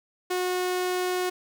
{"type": "tone", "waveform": "sawtooth", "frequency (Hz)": 363.9, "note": "F#4", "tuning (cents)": -29, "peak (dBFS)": -21, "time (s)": [0.3, 1.3], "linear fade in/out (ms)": 10, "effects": []}